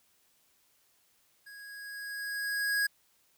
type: tone with level ramp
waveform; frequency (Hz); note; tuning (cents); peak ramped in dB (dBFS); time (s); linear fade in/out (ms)
square; 1652; G#6; -10; -48 to -26; 1.46-2.87; 10
effects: white hiss -69 dBFS RMS until 3.37 s